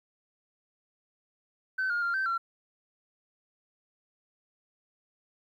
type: tone with pitch steps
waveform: sine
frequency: 1528 / 1420 / 1391 / 1551 / 1362 Hz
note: G6 / F6 / F6 / G6 / F6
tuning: -45 / +28 / -7 / -19 / -44 cents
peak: -25 dBFS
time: 1.78-2.38 s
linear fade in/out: 10 ms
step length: 120 ms
effects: tanh soft clip ceiling -24 dBFS + 11-bit